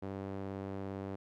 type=tone with band-pass filter; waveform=sawtooth; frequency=97.5 Hz; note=G2; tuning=9 cents flat; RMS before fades=-41 dBFS; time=0.02-1.16 s; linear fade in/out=10 ms; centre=410 Hz; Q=0.79; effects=none